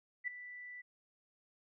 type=tone with ADSR envelope; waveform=sine; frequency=1975.5 Hz; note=B6; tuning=in tune; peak=-32 dBFS; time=0.24-0.82 s; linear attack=36 ms; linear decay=5 ms; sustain=-14 dB; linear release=16 ms; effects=none